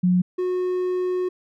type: tone pair in turn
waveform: sine / triangle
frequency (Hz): 180.6 / 364.6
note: F#3 / F#4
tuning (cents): -42 / -25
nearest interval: octave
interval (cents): 1217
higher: second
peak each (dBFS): -15 / -19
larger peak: first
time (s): 0.03-0.22 / 0.38-1.29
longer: second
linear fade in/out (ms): 10
effects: none